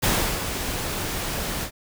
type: noise with ADSR envelope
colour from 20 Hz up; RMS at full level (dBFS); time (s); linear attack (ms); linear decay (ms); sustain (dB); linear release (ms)
pink; -20; 0.02-1.71; 21; 330; -8; 81
effects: none